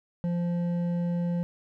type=tone with hard clipping; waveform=sine; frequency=173.5 Hz; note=F3; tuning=11 cents flat; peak=-27 dBFS; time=0.24-1.43 s; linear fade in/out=0 ms; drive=7 dB; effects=none